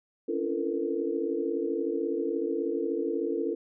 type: tone cluster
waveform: sine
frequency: 272.7 / 285.2 / 339.4 / 446.2 / 482.6 Hz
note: C#4 / C#4 / F4 / A4 / B4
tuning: -28 / +49 / -49 / +24 / -40 cents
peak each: -39 / -35 / -31 / -31 / -36 dBFS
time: 0.28-3.55 s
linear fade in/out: 10 ms
effects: none